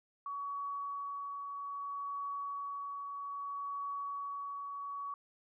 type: tone with tremolo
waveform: sine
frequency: 1128 Hz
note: C#6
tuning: 30 cents sharp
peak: -36 dBFS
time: 0.26-5.14 s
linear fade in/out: 2 ms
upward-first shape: triangle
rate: 0.62 Hz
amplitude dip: 35%
effects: none